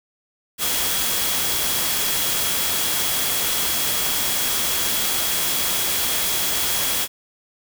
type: tone in noise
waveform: sine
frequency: 3322 Hz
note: G#7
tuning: in tune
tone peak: -30 dBFS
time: 0.58-7.08 s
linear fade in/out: 50 ms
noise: white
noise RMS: -22 dBFS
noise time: 0.58-7.08 s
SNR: -11 dB
effects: none